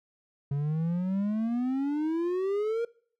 triangle exponential sweep, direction up, 138.59 to 473.9 Hz, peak -24 dBFS, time 0.51-2.85 s, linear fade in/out 5 ms, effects noise-tail reverb RT60 0.5 s tail -22 dB re dry

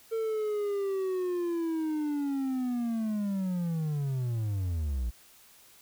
triangle linear sweep, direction down, 453.4 to 55 Hz, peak -26 dBFS, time 0.11-5.11 s, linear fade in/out 20 ms, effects white hiss -57 dBFS RMS until 5.81 s

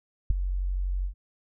sine tone with ADSR envelope, 46.09 Hz, F#1, 6 cents flat, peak -11 dBFS, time 0.3-1.14 s, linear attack 6 ms, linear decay 6 ms, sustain -14 dB, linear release 96 ms, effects tanh soft clip ceiling -12 dBFS

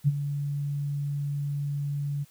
sine tone with ADSR envelope, 143.3 Hz, D3, 42 cents flat, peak -16 dBFS, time 0.04-2.25 s, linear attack 37 ms, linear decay 33 ms, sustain -11 dB, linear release 26 ms, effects white hiss -59 dBFS RMS until 2.3 s

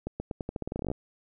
accelerating click train, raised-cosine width 2 ms, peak -19 dBFS, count 17, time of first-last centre 0.07-0.915 s, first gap 130 ms, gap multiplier 0.86, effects none

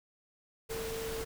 sine tone in noise, 449.4 Hz, A4, 37 cents sharp, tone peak -37 dBFS, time 0.69-1.25 s, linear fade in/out 20 ms, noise pink, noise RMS -41 dBFS, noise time 0.69-1.25 s, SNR +1 dB, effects none

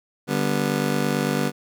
25% pulse chord, G major, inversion second, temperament just, 147 / 196 / 245 Hz, D3 / G3 / B3, +2 / 0 / -14 cents, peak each -22 / -22 / -21 dBFS, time 0.27-1.52 s, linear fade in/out 50 ms, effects none

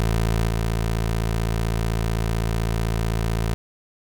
20% pulse tone with level steps, 55.8 Hz, A1, 25 cents sharp, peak -14 / -16 dBFS, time 0-3.54 s, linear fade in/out 0 ms, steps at 0.48 s, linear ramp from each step 2 ms, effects none

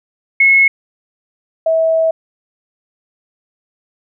sine tone pair in turn, 2181 / 648.4 Hz, C#7 / E5, -29 / -29 cents, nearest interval octave + major sixth, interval 2100 cents, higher first, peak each -6 / -10 dBFS, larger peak first, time 0.4-0.68 / 1.66-2.11 s, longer second, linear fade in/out 5 ms, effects none

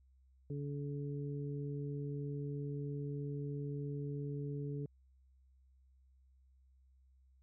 harmonic tone, 143.1 Hz, D3, 45 cents flat, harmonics 1 / 2 / 3, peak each -39 / -46 / -46 dBFS, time 0.5-4.86 s, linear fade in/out 2 ms, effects added 65 Hz sine -64 dBFS peak until 7.42 s

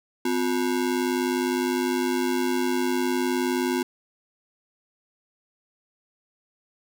square ring-modulated tone, 306.4 Hz, D#4, 27 cents flat, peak -20 dBFS, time 0.25-3.83 s, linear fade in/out 5 ms, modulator 49.8 Hz, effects none

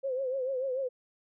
sine tone with vibrato, 523.3 Hz, C5, in tune, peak -29 dBFS, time 0.03-0.89 s, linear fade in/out 20 ms, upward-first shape triangle, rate 6.8 Hz, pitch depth 100 cents each way, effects none

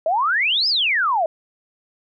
sine exponential two-way sweep, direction up then down, 610 to 5260 to 610 Hz, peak -16 dBFS, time 0.06-1.26 s, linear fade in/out 2 ms, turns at 0.68 s, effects none

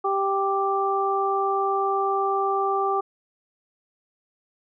harmonic tone, 392 Hz, G4, in tune, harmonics 1 / 2 / 3, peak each -25 / -25 / -25 dBFS, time 0.04-3.01 s, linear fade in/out 10 ms, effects none

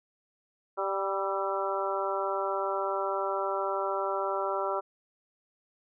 harmonic tone with a mistuned harmonic, 195.6 Hz, G3, 4 cents flat, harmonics 2 / 3 / 4 / 5 / 6 / 7, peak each -34 / -33 / -36 / -35 / -38 / -35 dBFS, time 0.77-4.81 s, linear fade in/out 20 ms, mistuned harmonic 7, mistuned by -35 cents, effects none

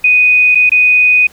sine tone with dropouts, 2489 Hz, D#7, in tune, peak -5 dBFS, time 0.04-1.27 s, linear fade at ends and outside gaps 5 ms, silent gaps 0.549-0.554 / 0.695-0.717 s, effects pink hiss -43 dBFS RMS until 1.32 s

